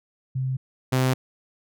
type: tone pair in turn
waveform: sine / sawtooth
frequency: 130.81 / 129.38 Hz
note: C3 / C3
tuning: 0 / -19 cents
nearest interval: unison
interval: 19 cents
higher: first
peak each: -23 / -15 dBFS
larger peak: second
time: 0.35-0.57 / 0.92-1.14 s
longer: neither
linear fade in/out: 10 ms
effects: none